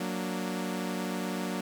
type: chord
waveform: sawtooth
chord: Gb augmented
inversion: none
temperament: equal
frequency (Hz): 185 / 233.1 / 293.7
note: Gb3 / Bb3 / D4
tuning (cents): 0 / 0 / 0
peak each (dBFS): -30 / -32 / -34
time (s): 0-1.61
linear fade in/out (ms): 5
effects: 9-bit